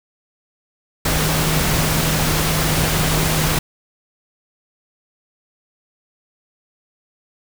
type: tone in noise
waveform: sine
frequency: 156.5 Hz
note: D#3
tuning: 10 cents sharp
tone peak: -21 dBFS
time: 1.05-3.59 s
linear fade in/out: 5 ms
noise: pink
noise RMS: -19 dBFS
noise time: 1.05-3.59 s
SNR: -5 dB
effects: none